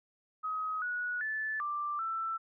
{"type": "tone with pitch steps", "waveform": "sine", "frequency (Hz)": [1266, 1463, 1745, 1179, 1331], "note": ["D#6", "F#6", "A6", "D6", "E6"], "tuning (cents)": [30, -20, -15, 6, 16], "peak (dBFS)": -32, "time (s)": [0.43, 2.38], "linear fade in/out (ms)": 20, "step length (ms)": 390, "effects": []}